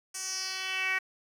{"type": "tone with band-pass filter sweep", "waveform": "10% pulse", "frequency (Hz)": 377.7, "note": "F#4", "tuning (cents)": 36, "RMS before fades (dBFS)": -33, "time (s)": [0.14, 0.99], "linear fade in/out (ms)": 10, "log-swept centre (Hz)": [7800, 2000], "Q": 3.4, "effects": ["9-bit"]}